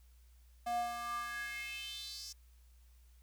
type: tone with high-pass filter sweep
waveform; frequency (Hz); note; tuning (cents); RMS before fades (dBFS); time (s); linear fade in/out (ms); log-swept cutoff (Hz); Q
square; 237.2; A#3; +30; -41; 0.66-2.33; 10; 610 to 5700; 5.3
effects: added 60 Hz sine -59 dBFS peak until 3.22 s + white hiss -73 dBFS RMS until 3.22 s